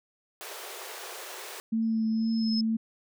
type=high-pass noise; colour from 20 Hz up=pink; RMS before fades=-41 dBFS; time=0.41-1.6 s; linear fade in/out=0 ms; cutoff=360 Hz; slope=96 dB/octave
type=tone with vibrato; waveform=sine; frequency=223 Hz; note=A3; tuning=23 cents sharp; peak=-24 dBFS; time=1.72-2.77 s; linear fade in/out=10 ms; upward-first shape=triangle; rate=2.1 Hz; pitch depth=18 cents each way
type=tone with exponential growth; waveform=sine; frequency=5180 Hz; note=E8; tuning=31 cents flat; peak=-28 dBFS; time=1.82-2.61 s; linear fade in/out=5 ms; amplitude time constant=170 ms
effects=none